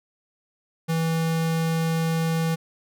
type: tone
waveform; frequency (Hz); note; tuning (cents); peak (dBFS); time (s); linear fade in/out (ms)
square; 163.3; E3; -16; -22; 0.88-2.56; 20
effects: none